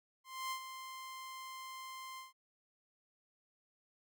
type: tone with ADSR envelope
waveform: sawtooth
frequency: 1046.5 Hz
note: C6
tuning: in tune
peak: -33 dBFS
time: 0.24-2.33 s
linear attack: 270 ms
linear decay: 85 ms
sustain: -9 dB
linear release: 150 ms
effects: none